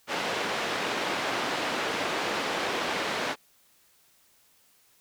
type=band-pass noise; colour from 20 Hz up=pink; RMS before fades=-30 dBFS; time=0.07-3.36 s; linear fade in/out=50 ms; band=350 to 3700 Hz; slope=12 dB/octave; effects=white hiss -63 dBFS RMS until 5 s